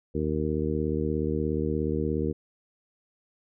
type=harmonic tone; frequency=76.9 Hz; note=D#2; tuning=20 cents flat; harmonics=1 / 2 / 3 / 4 / 5 / 6; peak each=-32 / -32 / -32 / -32 / -32 / -32 dBFS; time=0.14-2.33 s; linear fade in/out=20 ms; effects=none